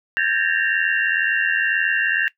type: tone cluster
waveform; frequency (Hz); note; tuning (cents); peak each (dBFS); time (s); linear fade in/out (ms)
sine; 1578 / 1657 / 1764 / 1846 / 2759; G6 / G#6 / A6 / A#6 / F7; +11 / -4 / +4 / -17 / -22; -24; 0.17-2.28; 0
effects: noise-tail reverb RT60 0.1 s tail -17 dB re dry